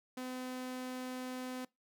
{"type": "tone", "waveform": "sawtooth", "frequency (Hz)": 254.5, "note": "C4", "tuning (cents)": -48, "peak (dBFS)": -36, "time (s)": [0.17, 1.65], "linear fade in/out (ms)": 5, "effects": ["noise-tail reverb RT60 0.2 s tail -23 dB re dry"]}